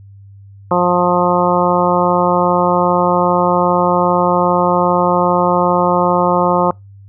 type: harmonic tone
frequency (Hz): 177.5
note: F3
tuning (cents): +28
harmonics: 1 / 2 / 3 / 4 / 5 / 6 / 7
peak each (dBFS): -18 / -19 / -16 / -20 / -17 / -18 / -21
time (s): 0.71-6.71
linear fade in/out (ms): 2
effects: noise-tail reverb RT60 0.2 s tail -26 dB re dry + added 99 Hz sine -36 dBFS peak until 7.08 s